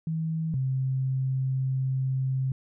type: tone pair in turn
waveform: sine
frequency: 160.9 / 131.94 Hz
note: E3 / C3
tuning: -42 / +15 cents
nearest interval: minor third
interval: 343 cents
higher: first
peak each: -26 / -24 dBFS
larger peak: second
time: 0.07-0.54 / 0.54-2.52 s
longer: second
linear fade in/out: 2 ms
effects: none